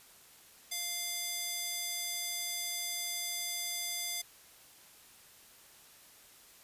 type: tone with high-pass filter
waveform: square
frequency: 696 Hz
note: F5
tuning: 6 cents flat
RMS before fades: -37 dBFS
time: 0.71-4.22 s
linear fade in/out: 10 ms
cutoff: 3800 Hz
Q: 0.59
effects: white hiss -58 dBFS RMS until 6.63 s + resampled to 32000 Hz